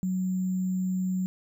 sine tone with sample-and-hold, 185.2 Hz, F#3, 2 cents sharp, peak -25 dBFS, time 0.03-1.26 s, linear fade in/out 0 ms, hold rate 7350 Hz, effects none

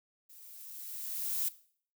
violet noise with level ramp, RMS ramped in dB -55 to -31 dBFS, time 0.29-1.49 s, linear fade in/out 10 ms, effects noise-tail reverb RT60 0.5 s tail -17 dB re dry

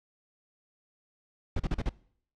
brown noise bursts, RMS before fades -28 dBFS, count 5, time 1.56-1.893 s, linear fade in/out 5 ms, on 37 ms, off 37 ms, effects noise-tail reverb RT60 0.6 s tail -22 dB re dry + low-pass 5000 Hz 12 dB/octave

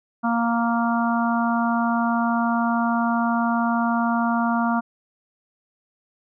harmonic tone, 233.1 Hz, A#3, in tune, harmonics 1 / 3 / 4 / 5 / 6, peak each -21 / -26 / -27 / -28 / -29 dBFS, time 0.23-4.81 s, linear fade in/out 20 ms, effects none

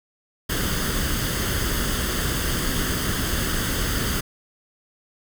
pink noise with comb filter, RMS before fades -24 dBFS, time 0.49-4.21 s, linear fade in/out 10 ms, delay 0.62 ms, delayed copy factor +0.6, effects none

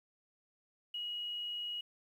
sine tone, 2900 Hz, F#7, 35 cents flat, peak -37 dBFS, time 0.94-1.81 s, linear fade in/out 5 ms, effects 11-bit

